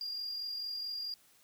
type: tone with amplitude modulation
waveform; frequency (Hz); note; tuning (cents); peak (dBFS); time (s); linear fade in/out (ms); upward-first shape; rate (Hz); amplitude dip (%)
triangle; 4809; D8; +40; -33; 0.01-1.14; 2; sine; 44.5; 40
effects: tanh soft clip ceiling -29 dBFS + white hiss -65 dBFS RMS until 1.43 s